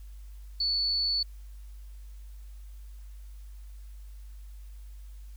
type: tone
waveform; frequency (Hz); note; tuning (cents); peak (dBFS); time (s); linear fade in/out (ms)
sine; 4453; C#8; +7; -25; 0.6-1.23; 5
effects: added 50 Hz sine -42 dBFS peak until 5.36 s + white hiss -64 dBFS RMS until 5.36 s